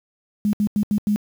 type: tone bursts at uneven times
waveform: sine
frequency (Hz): 207.7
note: G#3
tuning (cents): 0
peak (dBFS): -16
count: 5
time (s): 0.45-0.53 / 0.6-0.67 / 0.76-0.83 / 0.91-0.98 / 1.07-1.16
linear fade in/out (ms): 0
effects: high-pass 60 Hz 12 dB/octave + 7-bit